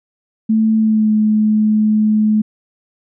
sine tone with pitch glide, 220 to 214.4 Hz, A3 to A3, 0 to -45 cents, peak -10 dBFS, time 0.49-2.42 s, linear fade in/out 10 ms, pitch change -45 cents, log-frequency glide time 0.77-1.12 s, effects none

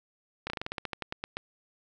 slowing click train, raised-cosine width 0.3 ms, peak -17 dBFS, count 14, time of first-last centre 0.47-1.37 s, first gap 30 ms, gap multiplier 1.13, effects none

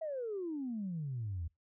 sine exponential sweep, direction down, 659.3 to 77.78 Hz, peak -35 dBFS, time 0.01-1.48 s, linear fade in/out 10 ms, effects noise-tail reverb RT60 0.2 s tail -26 dB re dry + tanh soft clip ceiling -31 dBFS

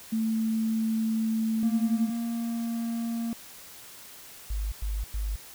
sine tone, 222.1 Hz, A3, 16 cents sharp, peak -24 dBFS, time 0.12-2.1 s, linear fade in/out 10 ms
triangle tone with pitch glide, 233.1 to 231.2 Hz, A#3 to A#3, 0 to -14 cents, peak -26 dBFS, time 1.63-3.33 s, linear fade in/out 0 ms, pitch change -14 cents, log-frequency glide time 2.15-2.76 s
sine tone bursts, 51.3 Hz, G#1, 21 cents flat, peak -27 dBFS, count 3, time 4.5-5.36 s, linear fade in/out 5 ms, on 220 ms, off 100 ms
effects white hiss -47 dBFS RMS until 5.54 s

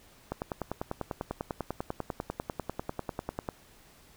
click train, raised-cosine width 1 ms, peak -18 dBFS, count 33, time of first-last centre 0.32-3.488 s, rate 10.1 Hz, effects pink hiss -58 dBFS RMS until 4.16 s

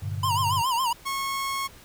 sine chord, G minor, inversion none, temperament equal with one note detuned, 98 / 115.87 / 146.83 Hz, G2 / Bb2 / D3, 0 / -10 / 0 cents, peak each -29 / -35 / -35 dBFS, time 0.02-0.62 s, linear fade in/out 10 ms
square tone with vibrato, 987.8 Hz, B5, in tune, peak -23 dBFS, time 0.23-0.93 s, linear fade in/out 5 ms, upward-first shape sine, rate 7.2 Hz, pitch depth 130 cents each way
sawtooth tone, 1093 Hz, C#6, 25 cents flat, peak -23 dBFS, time 1.05-1.68 s, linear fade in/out 20 ms
effects pink hiss -50 dBFS RMS until 1.84 s

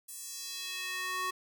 square tone with high-pass filter sweep, 370 Hz, F#4, in tune, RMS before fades -38 dBFS, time 0.08-1.31 s, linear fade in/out 10 ms, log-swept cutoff 9700 to 980 Hz, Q 1.5, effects none

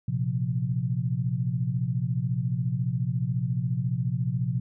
sine chord, Bb suspended second, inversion none, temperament equal, 116.54 / 130.81 / 174.61 Hz, Bb2 / C3 / F3, 0 / 0 / 0 cents, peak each -29 / -27 / -31 dBFS, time 0.08-4.6 s, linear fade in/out 5 ms, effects none

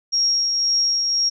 sine tone with tremolo, 5588 Hz, F8, in tune, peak -15 dBFS, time 0.12-1.3 s, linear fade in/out 20 ms, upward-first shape triangle, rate 1.9 Hz, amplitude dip 35%, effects none

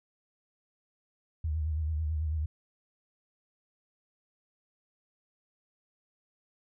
sine tone with vibrato, 77.78 Hz, D#2, in tune, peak -28 dBFS, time 1.44-2.46 s, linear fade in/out 5 ms, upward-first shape sine, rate 9.1 Hz, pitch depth 70 cents each way, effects none

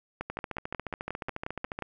two click trains, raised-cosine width 0.5 ms, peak -18 / -19 dBFS, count 10 / 22, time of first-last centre 0.21-1.823 / 0.3-1.789 s, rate 5.58 / 14.1 Hz, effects none

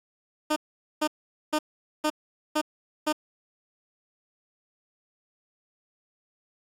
15% pulse tone bursts, 305.2 Hz, D#4, 33 cents flat, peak -16 dBFS, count 6, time 0.5-3.128 s, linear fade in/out 10 ms, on 63 ms, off 450 ms, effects low-pass 12000 Hz 12 dB/octave + 8-bit

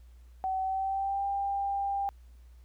sine tone with pitch glide, 760 to 795 Hz, F#5 to G5, +46 to +24 cents, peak -28 dBFS, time 0.44-2.09 s, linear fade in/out 0 ms, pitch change +78 cents, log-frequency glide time 0.62-1.25 s, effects added 60 Hz sine -50 dBFS peak until 2.64 s + pink hiss -70 dBFS RMS until 2.64 s

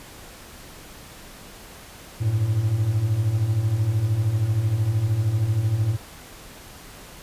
triangle beating tone pair, 98.7 / 111.7 Hz, G2 / A2, +12 / +27 cents, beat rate 13 Hz, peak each -24 / -18 dBFS, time 2.2-5.97 s, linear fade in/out 20 ms, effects pink hiss -43 dBFS RMS until 7.22 s + resampled to 32000 Hz

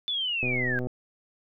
sine linear sweep, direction down, 3520 to 1562 Hz, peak -26 dBFS, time 0.08-0.79 s, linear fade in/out 0 ms
click train, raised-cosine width 2 ms, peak -20 dBFS, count 56, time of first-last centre 0.43-0.87 s, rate 125 Hz
effects none

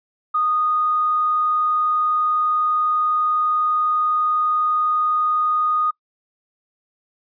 triangle tone with tanh clipping, 1236 Hz, D#6, 12 cents flat, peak -16 dBFS, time 0.34-5.91 s, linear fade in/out 10 ms, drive 2 dB, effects noise-tail reverb RT60 0.1 s tail -23 dB re dry + resampled to 11025 Hz

